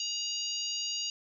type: harmonic tone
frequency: 950 Hz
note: A#5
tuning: 33 cents sharp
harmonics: 3 / 4 / 5 / 6 / 7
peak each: -36 / -44 / -36 / -47 / -38 dBFS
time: 0-1.1 s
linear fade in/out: 2 ms
effects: 11-bit